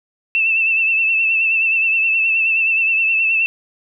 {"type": "tone with vibrato", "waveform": "sine", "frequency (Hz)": 2656, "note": "E7", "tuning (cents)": 12, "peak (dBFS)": -13, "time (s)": [0.35, 3.46], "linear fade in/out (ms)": 0, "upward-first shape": "triangle", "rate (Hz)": 9.5, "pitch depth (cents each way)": 49, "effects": []}